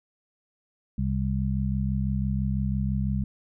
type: harmonic tone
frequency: 66 Hz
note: C2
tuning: 16 cents sharp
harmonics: 1 / 2 / 3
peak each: -28 / -28 / -28 dBFS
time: 0.98-3.24 s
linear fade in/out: 5 ms
effects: none